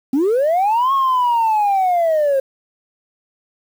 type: linear two-way sweep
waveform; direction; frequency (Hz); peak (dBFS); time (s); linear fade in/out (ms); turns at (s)
sine; up then down; 250.8 to 1101 to 528; -11; 0.13-2.4; 5; 0.93
effects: tanh soft clip ceiling -11 dBFS + 7-bit